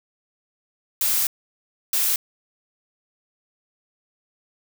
blue noise bursts at uneven times, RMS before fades -21 dBFS, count 2, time 1.01-1.27 / 1.93-2.16 s, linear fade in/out 2 ms, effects none

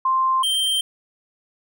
sine / square tone pair in turn, 1050 / 3146 Hz, C6 / G7, +6 / +6 cents, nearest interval octave + perfect fifth, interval 1900 cents, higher second, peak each -16 / -19 dBFS, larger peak first, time 0.05-0.43 / 0.43-0.81 s, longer neither, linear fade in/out 5 ms, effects none

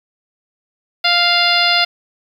harmonic tone, 698.5 Hz, F5, in tune, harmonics 1 / 2 / 3 / 4 / 5 / 6 / 7, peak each -19 / -19 / -19 / -19 / -19 / -19 / -19 dBFS, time 1.04-1.85 s, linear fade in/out 10 ms, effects 7-bit

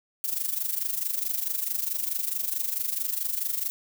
violet noise with amplitude modulation, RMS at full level -26 dBFS, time 0.24-3.7 s, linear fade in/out 0 ms, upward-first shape sine, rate 24.6 Hz, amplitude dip 75%, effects none

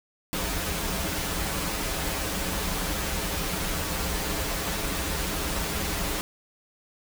pink noise with comb filter, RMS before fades -29 dBFS, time 0.33-6.21 s, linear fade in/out 0 ms, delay 8.3 ms, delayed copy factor -0.8, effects none

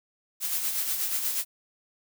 blue noise with tremolo, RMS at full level -27 dBFS, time 0.4-1.45 s, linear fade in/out 50 ms, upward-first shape sine, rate 8.3 Hz, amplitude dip 45%, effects none

